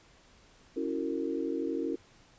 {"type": "chord", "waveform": "sine", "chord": "F# dominant seventh", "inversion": "second", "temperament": "equal with one note detuned", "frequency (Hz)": [277.2, 329.6, 370, 458.7], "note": ["C#4", "E4", "F#4", "A#4"], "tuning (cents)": [0, 0, 0, -28], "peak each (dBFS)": [-35, -34, -38, -36], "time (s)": [0.76, 1.96], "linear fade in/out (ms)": 10, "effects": ["pink hiss -60 dBFS RMS until 2.38 s", "resampled to 16000 Hz"]}